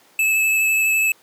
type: tone with vibrato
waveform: square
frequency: 2608 Hz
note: E7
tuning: 19 cents flat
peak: -16 dBFS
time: 0.19-1.12 s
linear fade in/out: 2 ms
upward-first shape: sine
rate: 12 Hz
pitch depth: 14 cents each way
effects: pink hiss -53 dBFS RMS until 1.22 s + high-pass 300 Hz 12 dB/octave